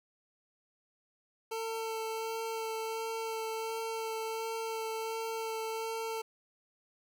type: tone with vibrato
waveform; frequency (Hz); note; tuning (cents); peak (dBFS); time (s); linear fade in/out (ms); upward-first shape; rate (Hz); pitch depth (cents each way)
25% pulse; 447.7; A4; +30; -31; 1.51-6.22; 10; sine; 1.4; 12
effects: none